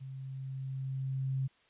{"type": "tone with level ramp", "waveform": "sine", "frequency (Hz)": 133.3, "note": "C3", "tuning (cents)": 33, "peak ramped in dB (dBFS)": [-41, -29], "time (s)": [0, 1.48], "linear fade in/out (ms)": 20, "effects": ["white hiss -67 dBFS RMS until 1.69 s", "resampled to 8000 Hz"]}